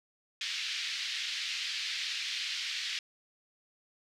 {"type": "band-pass noise", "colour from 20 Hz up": "white", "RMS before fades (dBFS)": -36, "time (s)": [0.41, 2.99], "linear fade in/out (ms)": 2, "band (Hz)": [2000, 4600], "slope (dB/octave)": 24, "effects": []}